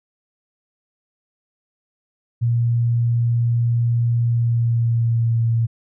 sine tone with pitch glide, 118.1 to 115.2 Hz, A#2 to A#2, +23 to -20 cents, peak -15 dBFS, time 2.41-5.67 s, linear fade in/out 20 ms, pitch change -43 cents, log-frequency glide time 4.23-5.44 s, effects none

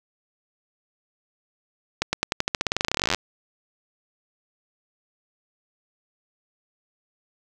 accelerating click train, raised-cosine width 0.2 ms, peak -4 dBFS, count 28, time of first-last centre 2.02-3.146 s, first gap 110 ms, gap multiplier 0.91, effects none

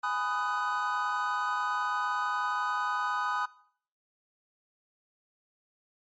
triangle chord, G# minor seventh, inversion none, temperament just, 830.6 / 996.7 / 1245.9 / 1495.1 Hz, G#5 / B5 / D#6 / F#6, 0 / +16 / +2 / +18 cents, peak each -34 / -32 / -30 / -32 dBFS, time 0.03-3.46 s, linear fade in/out 10 ms, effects noise-tail reverb RT60 0.6 s tail -21 dB re dry + MP3 32 kbps

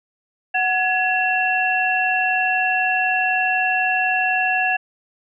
sine tone cluster, 743 / 1684 / 2708 Hz, F#5 / G#6 / E7, +7 / +24 / +46 cents, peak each -21 dBFS, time 0.54-4.77 s, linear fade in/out 10 ms, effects none

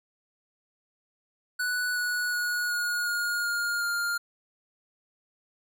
square tone with pitch steps, 1480 / 1467.2 / 1454.6 / 1442 / 1429.6 / 1417.3 / 1405 Hz, F#6 / F#6 / F#6 / F#6 / F6 / F6 / F6, 0 / -15 / -30 / -45 / +40 / +25 / +10 cents, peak -27 dBFS, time 1.59-4.18 s, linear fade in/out 10 ms, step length 370 ms, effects none

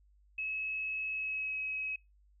sine tone with pitch glide, 2578 to 2553 Hz, E7 to D#7, -39 to +44 cents, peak -34 dBFS, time 0.38-1.96 s, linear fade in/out 5 ms, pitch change -17 cents, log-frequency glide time 1.11-1.58 s, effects noise-tail reverb RT60 0.2 s tail -23 dB re dry + added 50 Hz sine -62 dBFS peak until 2.4 s

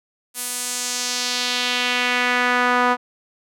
sawtooth tone with band-pass filter sweep, 246.9 Hz, B3, in tune, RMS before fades -21 dBFS, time 0.34-2.97 s, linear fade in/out 50 ms, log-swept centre 11000 to 1100 Hz, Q 1.6, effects none

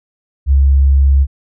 sine tone, 68.6 Hz, C#2, 17 cents flat, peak -6 dBFS, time 0.46-1.27 s, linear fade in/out 50 ms, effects none

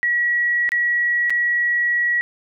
sine tone with dropouts, 1922 Hz, B6, 48 cents flat, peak -16 dBFS, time 0.03-2.21 s, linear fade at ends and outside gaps 0 ms, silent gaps 0.691-0.719 / 1.297-1.304 s, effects none

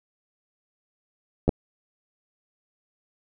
clicks, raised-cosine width 2 ms, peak -7 dBFS, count 2, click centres 1.48 / 1.492 s, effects none

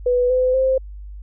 sine tone with pitch steps, 493.9 / 509 / 524.5 Hz, B4 / C5 / C5, 0 / -48 / +4 cents, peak -14 dBFS, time 0.06-0.78 s, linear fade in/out 5 ms, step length 240 ms, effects added 50 Hz sine -32 dBFS peak until 1.22 s

